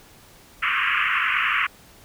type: band-pass noise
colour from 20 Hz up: pink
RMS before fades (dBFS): -22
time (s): 0.62-1.67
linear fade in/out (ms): 10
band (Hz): 1100 to 2900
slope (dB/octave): 96
effects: pink hiss -50 dBFS RMS until 2.04 s